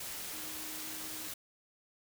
sine tone in noise, 311.9 Hz, D#4, 4 cents sharp, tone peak -51 dBFS, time 0.33-1.28 s, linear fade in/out 5 ms, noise white, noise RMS -42 dBFS, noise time 0-1.34 s, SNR -12 dB, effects none

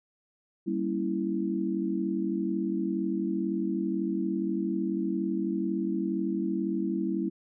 sine chord, G diminished seventh, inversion none, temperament equal with one note detuned, 195.32 / 233.1 / 277.2 / 329.6 Hz, G3 / Bb3 / Db4 / Fb4, -6 / 0 / 0 / 0 cents, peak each -31 / -35 / -35 / -30 dBFS, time 0.66-7.3 s, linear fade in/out 20 ms, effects none

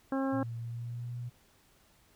harmonic tone, 269 Hz, C4, 48 cents sharp, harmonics 1 / 2 / 3 / 4 / 5 / 6, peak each -30 / -36 / -40 / -42 / -44 / -46 dBFS, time 0.12-0.43 s, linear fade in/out 2 ms
sine tone with pitch glide, 116.1 to 121.38 Hz, A#2 to B2, -7 to -30 cents, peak -36 dBFS, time 0.32-1.3 s, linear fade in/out 20 ms, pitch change +77 cents, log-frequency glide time 0.56-1.15 s
effects pink hiss -65 dBFS RMS until 2.15 s

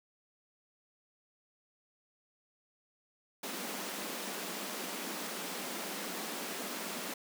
pink high-pass noise, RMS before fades -40 dBFS, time 3.43-7.14 s, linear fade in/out 5 ms, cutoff 180 Hz, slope 96 dB/octave, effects none

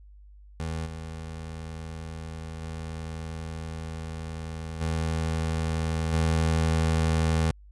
25% pulse tone with level steps, 80.7 Hz, E2, 36 cents flat, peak -26 / -32 / -30 / -22 / -18 dBFS, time 0.6-7.51 s, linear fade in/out 0 ms, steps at 0.85 / 2.61 / 4.8 / 6.12 s, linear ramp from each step 20 ms, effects added 50 Hz sine -47 dBFS peak until 7.71 s + resampled to 24000 Hz

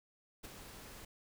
pink noise with ADSR envelope, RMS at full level -45 dBFS, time 0.43-1.05 s, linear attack 20 ms, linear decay 12 ms, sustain -7 dB, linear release 5 ms, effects none

